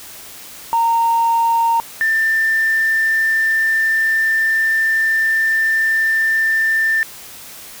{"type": "tone pair in turn", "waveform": "sine", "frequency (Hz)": [922, 1786.3], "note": ["A#5", "A6"], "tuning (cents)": [-19, 26], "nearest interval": "major seventh", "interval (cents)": 1145, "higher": "second", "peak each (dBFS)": [-11, -12], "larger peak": "first", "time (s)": [[0.73, 1.8], [2.01, 7.03]], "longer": "second", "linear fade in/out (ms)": 0, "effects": ["tanh soft clip ceiling -8 dBFS", "white hiss -36 dBFS RMS until 7.8 s"]}